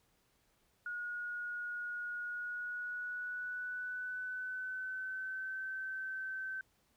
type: tone with pitch glide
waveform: sine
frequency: 1445 to 1539.8 Hz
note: F#6 to G6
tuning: -41 to -31 cents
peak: -38 dBFS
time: 0.86-6.61 s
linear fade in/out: 2 ms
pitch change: +110 cents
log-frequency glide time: 2.23-5.61 s
effects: pink hiss -74 dBFS RMS until 6.96 s